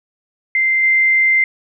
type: tone with level steps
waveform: sine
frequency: 2085 Hz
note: C7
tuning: 7 cents flat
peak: -12 / -10 dBFS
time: 0.55-1.44 s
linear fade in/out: 2 ms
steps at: 0.83 s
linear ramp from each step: 5 ms
effects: none